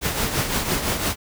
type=noise with tremolo; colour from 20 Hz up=pink; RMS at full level=-21 dBFS; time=0.01-1.16 s; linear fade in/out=50 ms; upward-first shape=triangle; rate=5.9 Hz; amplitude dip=60%; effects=none